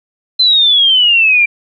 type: exponential sweep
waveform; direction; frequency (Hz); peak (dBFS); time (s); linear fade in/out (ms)
sine; down; 4100 to 2349; -6; 0.39-1.46; 10
effects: none